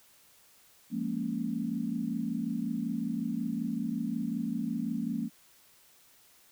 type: chord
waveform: sine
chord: Bb minor seventh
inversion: second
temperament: equal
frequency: 174.61 / 207.7 / 233.1 / 277.2 Hz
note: F3 / Ab3 / Bb3 / Db4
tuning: 0 / 0 / 0 / 0 cents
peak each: -38 / -36 / -33 / -37 dBFS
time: 0.9-5.3 s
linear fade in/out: 50 ms
effects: white hiss -61 dBFS RMS until 6.51 s